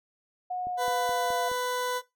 sine tone with pitch glide, 728 to 697.9 Hz, F#5 to F5, -28 to -1 cents, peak -29 dBFS, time 0.5-1.49 s, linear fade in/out 10 ms, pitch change -73 cents, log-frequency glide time 0.61-1.36 s
click train, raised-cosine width 2 ms, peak -31 dBFS, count 5, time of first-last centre 0.67-1.516 s, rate 4.73 Hz
20% pulse tone, 497.7 Hz, B4, 13 cents sharp, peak -23 dBFS, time 0.77-2.02 s, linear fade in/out 50 ms
effects noise-tail reverb RT60 0.2 s tail -17 dB re dry

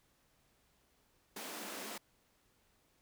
pink high-pass noise, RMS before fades -45 dBFS, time 1.36-1.98 s, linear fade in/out 5 ms, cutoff 190 Hz, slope 96 dB/octave, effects pink hiss -73 dBFS RMS until 3.01 s

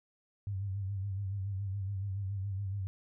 sine tone with vibrato, 98 Hz, G2, in tune, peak -33 dBFS, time 0.47-2.87 s, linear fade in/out 0 ms, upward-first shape sine, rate 7.1 Hz, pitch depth 66 cents each way, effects none

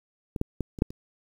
clicks, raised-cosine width 3 ms, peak -18 / -12 / -15 / -25 / -6 / -27 dBFS, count 6, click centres 0.362 / 0.414 / 0.607 / 0.788 / 0.821 / 0.905 s, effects 8-bit

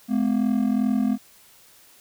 triangle ring-modulated tone, 233.1 Hz, A#3, in tune, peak -14 dBFS, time 0.08-1.18 s, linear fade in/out 50 ms, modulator 21.3 Hz, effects white hiss -53 dBFS RMS until 2 s

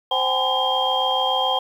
sine tone cluster, 522 / 765 / 832 / 1019 / 3209 Hz, C5 / G5 / G#5 / C6 / G7, -4 / -42 / +3 / -46 / +40 cents, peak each -26 / -23 / -25 / -26 / -22 dBFS, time 0.11-1.59 s, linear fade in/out 5 ms, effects tanh soft clip ceiling -8 dBFS + 8-bit

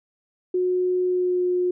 sine tone with pitch glide, 364.1 to 360.1 Hz, F#4 to F#4, -28 to -47 cents, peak -19 dBFS, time 0.54-1.71 s, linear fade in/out 5 ms, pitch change -19 cents, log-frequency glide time 1.04-1.42 s, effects none

